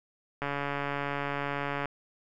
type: click train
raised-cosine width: 0.5 ms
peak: -17 dBFS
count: 205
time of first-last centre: 0.42-1.857 s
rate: 142 Hz
effects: none